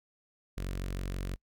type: tone with notch filter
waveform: sawtooth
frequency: 46.25 Hz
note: F#1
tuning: in tune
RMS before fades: -36 dBFS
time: 0.57-1.36 s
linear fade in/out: 10 ms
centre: 850 Hz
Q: 1.6
effects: noise-tail reverb RT60 0.1 s tail -26 dB re dry